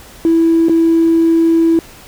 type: tone with dropouts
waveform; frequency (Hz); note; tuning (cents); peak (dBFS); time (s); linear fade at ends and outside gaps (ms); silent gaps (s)
triangle; 329.6; E4; 0; -4; 0.25-1.79; 1; 0.685-0.695
effects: tanh soft clip ceiling -5 dBFS + pink hiss -38 dBFS RMS until 2.07 s